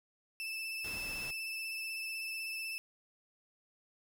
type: tone with vibrato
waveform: 35% pulse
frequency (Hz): 2637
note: E7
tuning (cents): 0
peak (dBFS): -36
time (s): 0.4-2.78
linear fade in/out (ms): 0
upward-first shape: triangle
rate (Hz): 16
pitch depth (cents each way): 24
type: noise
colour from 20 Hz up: pink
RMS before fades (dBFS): -48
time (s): 0.84-1.31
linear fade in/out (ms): 5
effects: none